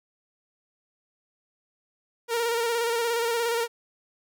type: tone with vibrato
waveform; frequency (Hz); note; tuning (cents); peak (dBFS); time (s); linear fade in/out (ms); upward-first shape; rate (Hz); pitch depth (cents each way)
sawtooth; 466.2; A#4; 0; -20; 2.28-3.68; 50; square; 17; 32
effects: none